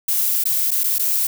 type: noise with dropouts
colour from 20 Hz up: violet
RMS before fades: -19 dBFS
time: 0.08-1.27 s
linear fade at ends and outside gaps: 5 ms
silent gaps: 0.439-0.454 / 0.708-0.714 / 0.836-0.84 / 0.984-0.993 s
effects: none